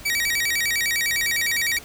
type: tone with vibrato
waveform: sawtooth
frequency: 2080 Hz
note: C7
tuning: 11 cents flat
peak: -17 dBFS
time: 0.05-1.79 s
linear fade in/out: 10 ms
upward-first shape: square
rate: 9.9 Hz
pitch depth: 170 cents each way
effects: pink hiss -42 dBFS RMS until 1.84 s